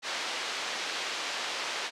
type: band-pass noise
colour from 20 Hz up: white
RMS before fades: -34 dBFS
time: 0.02-1.91 s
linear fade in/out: 50 ms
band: 430 to 4500 Hz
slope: 12 dB/octave
effects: low-pass 7000 Hz 12 dB/octave